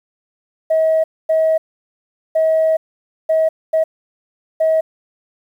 sine tone bursts at uneven times, 639 Hz, D#5, 46 cents sharp, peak -10 dBFS, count 6, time 0.7-1.04 / 1.29-1.58 / 2.35-2.77 / 3.29-3.49 / 3.73-3.84 / 4.6-4.81 s, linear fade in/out 10 ms, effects tanh soft clip ceiling -8 dBFS + 8-bit

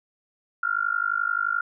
sine tone with amplitude modulation, 1400 Hz, F6, 4 cents sharp, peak -18 dBFS, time 0.63-1.61 s, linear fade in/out 5 ms, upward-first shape sine, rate 51.5 Hz, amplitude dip 100%, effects none

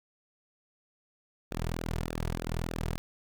sawtooth tone with flanger, 41.16 Hz, E1, 2 cents flat, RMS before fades -34 dBFS, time 1.51-2.98 s, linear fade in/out 0 ms, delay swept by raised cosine 0.93 to 3.83 ms, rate 3.3 Hz, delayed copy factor -0.8, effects none

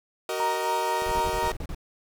sawtooth chord, D# minor, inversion first, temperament equal with one note detuned, 377.8 / 466.2 / 622.3 Hz, F#4 / A#4 / D#5, +36 / 0 / 0 cents, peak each -28 dBFS, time 0.29-1.52 s, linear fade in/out 2 ms
sine tone with tremolo, 935 Hz, A#5, 5 cents sharp, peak -24 dBFS, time 0.4-1.5 s, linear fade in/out 0 ms, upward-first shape sine, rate 4.1 Hz, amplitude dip 45%
click, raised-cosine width 3 ms, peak -29 dBFS, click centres 1.021 s
brown noise bursts, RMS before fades -33 dBFS, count 8, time 1.06-1.748 s, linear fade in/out 2 ms, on 58 ms, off 32 ms
effects none

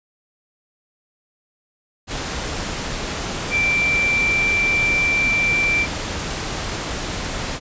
sine tone in noise, 2349 Hz, D7, in tune, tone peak -16 dBFS, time 3.5-5.87 s, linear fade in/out 50 ms, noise pink, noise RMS -26 dBFS, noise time 2.07-7.6 s, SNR +7 dB, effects resampled to 16000 Hz

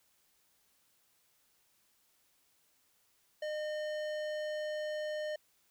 sine tone with tanh clipping, 609 Hz, D#5, 37 cents flat, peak -37 dBFS, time 3.42-5.36 s, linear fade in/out 5 ms, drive 16 dB, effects white hiss -72 dBFS RMS until 5.7 s

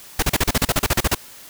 pink noise bursts, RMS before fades -17 dBFS, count 14, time 0.19-1.148 s, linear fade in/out 5 ms, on 35 ms, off 36 ms, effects white hiss -42 dBFS RMS until 1.49 s

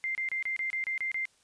sine tone bursts, 2093 Hz, C7, in tune, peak -29 dBFS, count 9, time 0.04-1.254 s, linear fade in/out 0 ms, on 110 ms, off 28 ms, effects white hiss -66 dBFS RMS until 1.43 s + resampled to 22050 Hz

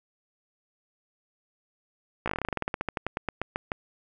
slowing click train, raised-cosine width 0.5 ms, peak -13 dBFS, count 24, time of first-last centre 2.26-3.718 s, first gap 16 ms, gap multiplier 1.11, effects none

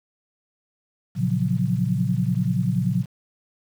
sine chord, Gb major seventh, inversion first, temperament equal, 116.54 / 138.59 / 174.61 / 185 Hz, Bb2 / Db3 / F3 / Gb3, 0 / 0 / 0 / 0 cents, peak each -25 dBFS, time 1.15-3.06 s, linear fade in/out 50 ms, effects 8-bit

